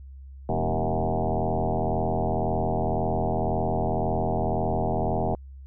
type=tone with frequency modulation; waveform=sine; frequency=309.5 Hz; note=D#4; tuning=9 cents flat; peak=-22 dBFS; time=0.49-5.35 s; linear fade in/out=2 ms; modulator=81.9 Hz; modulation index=6; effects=added 67 Hz sine -40 dBFS peak until 5.66 s